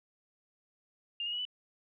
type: tone with pitch steps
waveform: sine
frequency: 2807 / 2864 / 2923 / 2983 Hz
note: F7 / F7 / F#7 / F#7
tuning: +8 / +43 / -22 / +13 cents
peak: -33 dBFS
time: 1.2-1.452 s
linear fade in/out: 2 ms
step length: 63 ms
effects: none